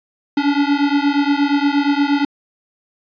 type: beating tone pair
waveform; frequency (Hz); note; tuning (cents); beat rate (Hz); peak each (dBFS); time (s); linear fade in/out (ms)
square; 282 / 290.5; C#4 / D4; +30 / -19; 8.5; -17 / -18; 0.37-2.25; 5
effects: resampled to 11025 Hz + 8-bit